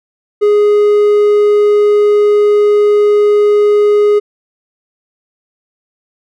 triangle tone, 415.3 Hz, G#4, in tune, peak -4 dBFS, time 0.41-4.2 s, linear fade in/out 20 ms, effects none

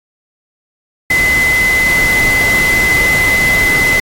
sine tone in noise, 2031 Hz, B6, 48 cents sharp, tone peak -9 dBFS, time 1.1-4 s, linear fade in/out 5 ms, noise pink, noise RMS -19 dBFS, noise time 1.1-4 s, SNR +7 dB, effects AAC 48 kbps

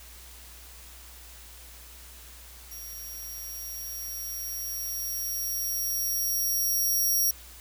5% pulse tone with level ramp, 5660 Hz, F8, 22 cents sharp, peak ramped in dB -34 to -16 dBFS, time 2.71-7.31 s, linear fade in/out 5 ms, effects added 60 Hz sine -49 dBFS peak until 7.6 s + white hiss -49 dBFS RMS until 7.6 s

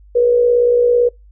sine tone with amplitude modulation, 483.3 Hz, B4, 38 cents flat, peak -7 dBFS, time 0.15-1.09 s, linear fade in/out 10 ms, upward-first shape sine, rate 57.9 Hz, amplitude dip 50%, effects noise-tail reverb RT60 0.2 s tail -26 dB re dry + added 50 Hz sine -41 dBFS peak until 1.31 s

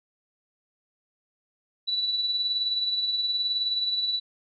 sine tone with tremolo, 3951 Hz, B7, in tune, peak -22 dBFS, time 1.87-4.2 s, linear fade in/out 20 ms, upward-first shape sine, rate 19 Hz, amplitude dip 45%, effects none

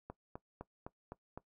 click train, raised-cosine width 1 ms, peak -30 dBFS, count 6, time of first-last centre 0.1-1.376 s, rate 3.92 Hz, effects noise-tail reverb RT60 0.1 s tail -19 dB re dry

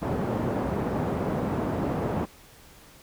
pink band-pass noise, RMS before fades -28 dBFS, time 0.01-2.26 s, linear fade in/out 20 ms, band 110 to 770 Hz, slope 12 dB/octave, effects pink hiss -52 dBFS RMS until 3.02 s

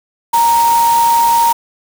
sine tone in noise, 932.3 Hz, A#5, in tune, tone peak -8 dBFS, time 0.33-1.53 s, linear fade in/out 10 ms, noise white, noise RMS -22 dBFS, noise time 0.33-1.53 s, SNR +11 dB, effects none

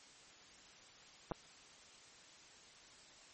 clicks, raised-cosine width 1 ms, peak -25 dBFS, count 2, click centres 1.313 / 1.319 s, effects white hiss -60 dBFS RMS until 3.33 s + MP3 32 kbps

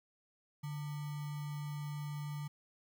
sine tone with sample-and-hold, 146.83 Hz, D3, in tune, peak -38 dBFS, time 0.63-2.48 s, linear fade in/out 10 ms, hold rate 1050 Hz, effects none

